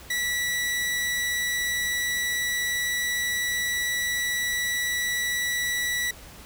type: tone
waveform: sawtooth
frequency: 1951 Hz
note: B6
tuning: 22 cents flat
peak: -21 dBFS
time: 0.1-6.11 s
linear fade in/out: 5 ms
effects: added 60 Hz sine -51 dBFS peak until 6.45 s + pink hiss -46 dBFS RMS until 6.45 s

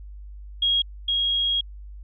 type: tone pair in turn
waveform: sine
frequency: 3282 / 3282 Hz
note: G#7 / G#7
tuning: -21 / -21 cents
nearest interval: unison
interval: 0 cents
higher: neither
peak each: -18 / -20 dBFS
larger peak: first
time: 0.62-0.82 / 1.08-1.61 s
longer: second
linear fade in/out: 5 ms
effects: added 50 Hz sine -37 dBFS peak until 2.03 s

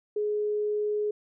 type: tone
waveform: sine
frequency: 419.5 Hz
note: G#4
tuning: 17 cents sharp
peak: -25 dBFS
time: 0.16-1.11 s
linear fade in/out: 5 ms
effects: none

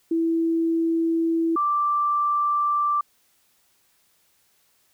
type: tone pair in turn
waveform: sine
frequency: 329.6 / 1174.6 Hz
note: E4 / D6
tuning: 0 / 0 cents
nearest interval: octave + minor seventh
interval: 2200 cents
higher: second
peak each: -19 dBFS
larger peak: neither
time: 0.11-1.56 / 1.56-3.01 s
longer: neither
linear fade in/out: 5 ms
effects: white hiss -64 dBFS RMS until 4.93 s

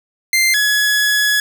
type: tone pair in turn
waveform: sawtooth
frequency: 2089 / 1689.5 Hz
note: C7 / G#6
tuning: -3 / +29 cents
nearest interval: major third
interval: 368 cents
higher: first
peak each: -8 / -9 dBFS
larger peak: first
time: 0.33-0.54 / 0.54-1.4 s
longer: second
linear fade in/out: 2 ms
effects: none

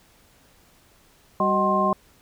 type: tone cluster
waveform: sine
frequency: 196.4 / 375.9 / 621 / 757 / 1057 Hz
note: G3 / F#4 / D#5 / F#5 / C6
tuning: +4 / +27 / -3 / +39 / +17 cents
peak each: -25 / -28 / -25 / -28 / -21 dBFS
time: 1.4-1.93 s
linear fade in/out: 2 ms
effects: pink hiss -57 dBFS RMS until 2.21 s

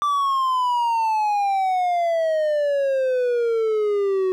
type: exponential sweep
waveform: triangle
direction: down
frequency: 1177 to 370 Hz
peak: -16 dBFS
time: 0.02-4.32 s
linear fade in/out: 0 ms
effects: none

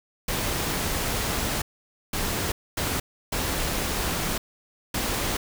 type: noise bursts at uneven times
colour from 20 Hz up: pink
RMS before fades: -27 dBFS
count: 5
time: 0.28-1.62 / 2.13-2.52 / 2.77-3 / 3.32-4.38 / 4.94-5.37 s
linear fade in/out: 5 ms
effects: none

